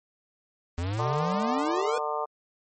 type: exponential sweep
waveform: square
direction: up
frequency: 82.8 to 496.7 Hz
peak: -28 dBFS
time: 0.78-1.98 s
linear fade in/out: 0 ms
type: harmonic tone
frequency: 150 Hz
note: D3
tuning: 37 cents sharp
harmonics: 3 / 4 / 5 / 6 / 7 / 8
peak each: -34 / -34 / -34 / -34 / -34 / -34 dBFS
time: 0.98-2.26 s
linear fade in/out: 20 ms
effects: MP3 32 kbps